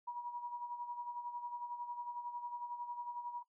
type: tone with tremolo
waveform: sine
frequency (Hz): 962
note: B5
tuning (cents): -46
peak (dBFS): -38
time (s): 0.07-3.43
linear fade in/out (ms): 10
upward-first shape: sine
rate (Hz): 11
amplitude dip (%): 60
effects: noise-tail reverb RT60 0.1 s tail -18 dB re dry